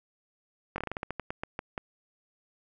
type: slowing click train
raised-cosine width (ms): 0.5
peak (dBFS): -18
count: 14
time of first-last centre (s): 0.76-1.778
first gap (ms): 21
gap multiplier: 1.2
effects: none